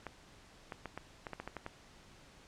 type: clicks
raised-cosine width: 0.5 ms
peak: -26 dBFS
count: 10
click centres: 0.067 / 0.722 / 0.857 / 0.976 / 1.268 / 1.333 / 1.4 / 1.476 / 1.567 / 1.664 s
effects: pink hiss -59 dBFS RMS until 2.47 s + low-pass 7000 Hz 12 dB/octave